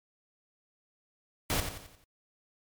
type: noise with echo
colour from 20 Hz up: pink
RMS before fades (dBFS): -29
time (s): 1.5-1.6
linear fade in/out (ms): 0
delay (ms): 88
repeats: 5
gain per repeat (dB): -7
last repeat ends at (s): 2.04
effects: MP3 96 kbps

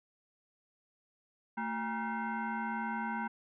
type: tone with frequency modulation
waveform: sine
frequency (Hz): 362.1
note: F#4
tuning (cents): -37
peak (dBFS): -33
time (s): 1.57-3.28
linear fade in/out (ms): 10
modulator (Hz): 586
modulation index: 2.2
effects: none

